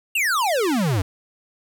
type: exponential sweep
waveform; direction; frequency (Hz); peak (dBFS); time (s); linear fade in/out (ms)
square; down; 2868 to 87; -19; 0.15-1.02; 5
effects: 10-bit